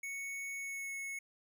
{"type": "tone with pitch glide", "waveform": "square", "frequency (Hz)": [2217, 2195], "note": ["C#7", "C#7"], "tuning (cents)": [0, -18], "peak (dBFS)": -40, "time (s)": [0.03, 1.19], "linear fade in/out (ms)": 5, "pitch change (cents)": -18, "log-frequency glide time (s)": [0.55, 0.93], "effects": []}